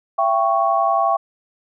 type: chord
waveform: sine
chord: C# diminished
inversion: first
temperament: equal with one note detuned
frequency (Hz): 672.7 / 784 / 1108.7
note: E5 / G5 / C#6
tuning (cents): +35 / 0 / 0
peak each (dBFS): -19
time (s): 0.18-1.17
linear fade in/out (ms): 10
effects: none